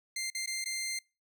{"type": "tone with dropouts", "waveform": "15% pulse", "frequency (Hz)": 2093, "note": "C7", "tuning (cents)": 0, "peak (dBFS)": -27, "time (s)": [0.16, 0.99], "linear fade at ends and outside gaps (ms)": 5, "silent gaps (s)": [[0.302, 0.348], [0.461, 0.473], [0.643, 0.657]], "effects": ["noise-tail reverb RT60 0.3 s tail -26 dB re dry"]}